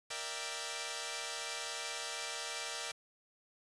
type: chord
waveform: 5% pulse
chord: E half-diminished seventh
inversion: second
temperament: equal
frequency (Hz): 466.2 / 587.3 / 659.3 / 784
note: Bb4 / D5 / E5 / G5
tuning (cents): 0 / 0 / 0 / 0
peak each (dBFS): -33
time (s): 0.1-2.92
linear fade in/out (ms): 10
effects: resampled to 24000 Hz + 9-bit